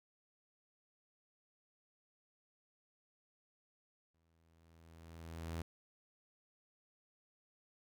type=tone with exponential growth; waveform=sawtooth; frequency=82.3 Hz; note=E2; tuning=2 cents flat; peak=-35 dBFS; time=4.14-5.62 s; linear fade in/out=5 ms; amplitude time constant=320 ms; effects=none